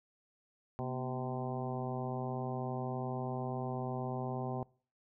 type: harmonic tone with a mistuned harmonic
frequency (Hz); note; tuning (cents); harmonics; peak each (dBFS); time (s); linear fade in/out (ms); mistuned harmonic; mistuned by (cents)
128.5; C3; -31; 1 / 2 / 3 / 4 / 5 / 6 / 7 / 8; -39 / -42 / -43 / -47 / -45 / -43 / -48 / -50; 0.79-4.63; 0; 2; -83
effects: noise-tail reverb RT60 0.4 s tail -22 dB re dry